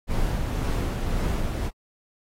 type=noise with tremolo; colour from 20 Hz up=brown; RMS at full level=-24 dBFS; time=0.07-1.71 s; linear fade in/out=50 ms; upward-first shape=sine; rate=1.9 Hz; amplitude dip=30%; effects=AAC 48 kbps